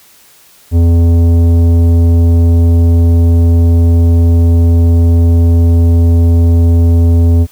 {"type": "tone with tanh clipping", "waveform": "sine", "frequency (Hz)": 84.4, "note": "E2", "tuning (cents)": 41, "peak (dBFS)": -6, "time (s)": [0.71, 7.47], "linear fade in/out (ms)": 50, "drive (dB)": 12, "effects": ["white hiss -43 dBFS RMS until 7.51 s"]}